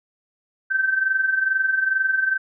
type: tone with amplitude modulation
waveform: sine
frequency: 1549 Hz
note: G6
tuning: 21 cents flat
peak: -15 dBFS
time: 0.7-2.38 s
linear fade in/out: 20 ms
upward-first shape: sine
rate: 22.3 Hz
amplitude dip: 65%
effects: none